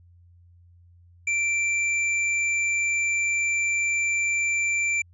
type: tone with tanh clipping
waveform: sine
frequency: 2349 Hz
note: D7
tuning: in tune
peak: -23 dBFS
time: 1.27-5.02 s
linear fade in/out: 5 ms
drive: 18 dB
effects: added 87 Hz sine -51 dBFS peak until 5.13 s + resampled to 22050 Hz